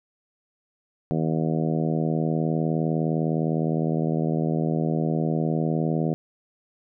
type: harmonic tone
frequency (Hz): 79.7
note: D#2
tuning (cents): +42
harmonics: 2 / 3 / 4 / 5 / 6 / 7 / 8 / 9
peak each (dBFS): -24 / -28 / -30 / -32 / -34 / -35 / -36 / -37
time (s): 1.11-6.14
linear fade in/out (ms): 0
effects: none